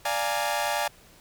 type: chord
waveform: sawtooth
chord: Bb dominant seventh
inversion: first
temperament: equal with one note detuned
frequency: 587.3 / 698.5 / 830.6 / 919.5 Hz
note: D5 / F5 / Ab5 / Bb5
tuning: 0 / 0 / 0 / -24 cents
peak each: -27 / -28 / -25 / -29 dBFS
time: 0.05-0.88 s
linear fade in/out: 5 ms
effects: pink hiss -54 dBFS RMS until 1.2 s